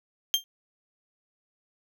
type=tone with exponential decay; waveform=35% pulse; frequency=3184 Hz; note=G7; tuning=26 cents sharp; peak=-15 dBFS; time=0.34-0.44 s; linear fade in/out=0 ms; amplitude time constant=21 ms; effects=none